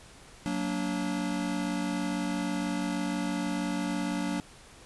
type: chord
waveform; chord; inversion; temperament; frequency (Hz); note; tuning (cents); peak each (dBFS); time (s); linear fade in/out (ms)
square; Gb augmented; none; just; 185 / 231.2 / 289.1; Gb3 / Bb3 / D4; 0 / -14 / -27; -34 / -36 / -33; 0.46-4.4; 0
effects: pink hiss -52 dBFS RMS until 4.85 s + resampled to 24000 Hz